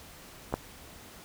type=clicks; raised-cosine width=1 ms; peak=-24 / -13 dBFS; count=2; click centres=0.526 / 0.54 s; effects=pink hiss -50 dBFS RMS until 1.24 s